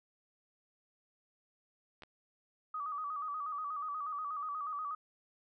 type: clicks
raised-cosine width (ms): 0.3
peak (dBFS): -34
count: 2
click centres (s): 2.022 / 2.035
type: tone with vibrato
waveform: sine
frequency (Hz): 1200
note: D6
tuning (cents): +37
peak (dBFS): -36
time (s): 2.74-4.95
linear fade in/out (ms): 5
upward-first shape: square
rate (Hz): 8.3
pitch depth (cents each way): 73
effects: none